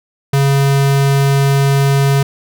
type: tone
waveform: square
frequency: 138.59 Hz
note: C#3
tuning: in tune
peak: -10 dBFS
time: 0.33-2.23 s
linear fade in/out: 5 ms
effects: none